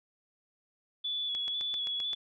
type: tone with vibrato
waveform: sine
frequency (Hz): 3418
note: G#7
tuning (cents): +49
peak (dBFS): -31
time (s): 1.04-2.15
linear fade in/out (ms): 10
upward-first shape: square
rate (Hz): 2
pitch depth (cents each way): 21
type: click train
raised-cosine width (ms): 0.2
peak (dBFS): -26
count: 7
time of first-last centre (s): 1.35-2.132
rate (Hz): 7.67
effects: none